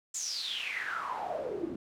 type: noise with band-pass filter sweep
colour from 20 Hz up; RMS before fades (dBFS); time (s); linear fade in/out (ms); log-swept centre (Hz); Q
pink; -36; 0.14-1.76; 5; 7300 to 270; 9.9
effects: none